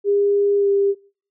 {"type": "tone with pitch glide", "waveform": "sine", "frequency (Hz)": [404.4, 398.6], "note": ["G#4", "G4"], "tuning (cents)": [-46, 29], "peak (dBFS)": -14, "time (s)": [0.04, 0.95], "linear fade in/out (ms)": 50, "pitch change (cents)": -25, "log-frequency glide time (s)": [0.57, 0.69], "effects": ["noise-tail reverb RT60 0.5 s tail -25 dB re dry"]}